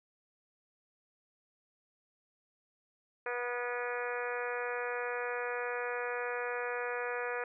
harmonic tone with a mistuned harmonic, 243.3 Hz, B3, 26 cents flat, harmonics 2 / 3 / 4 / 5 / 6 / 7 / 8 / 9 / 10, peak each -37 / -44 / -44 / -44 / -42 / -42 / -46 / -48 / -47 dBFS, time 3.26-7.44 s, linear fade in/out 2 ms, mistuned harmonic 5, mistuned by +16 cents, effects none

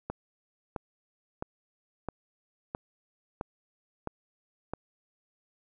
click train, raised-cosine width 1 ms, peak -19 dBFS, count 8, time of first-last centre 0.1-4.736 s, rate 1.51 Hz, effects none

